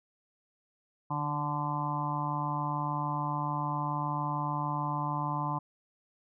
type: harmonic tone with a mistuned harmonic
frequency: 146.83 Hz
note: D3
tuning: in tune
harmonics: 1 / 2 / 4 / 5 / 6 / 7 / 8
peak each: -34 / -40 / -46 / -41 / -36 / -34 / -44 dBFS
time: 1.1-5.59 s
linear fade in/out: 10 ms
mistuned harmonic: 1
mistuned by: +20 cents
effects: none